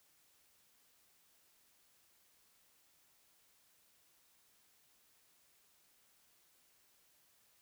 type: silence
effects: white hiss -71 dBFS RMS until 7.61 s